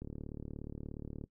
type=click train; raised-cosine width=3 ms; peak=-30 dBFS; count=46; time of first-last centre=0.02-1.24 s; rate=36.9 Hz; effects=noise-tail reverb RT60 0.1 s tail -19 dB re dry